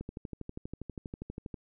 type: click train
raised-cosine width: 3 ms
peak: -26 dBFS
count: 20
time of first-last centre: 0.01-1.542 s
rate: 12.4 Hz
effects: none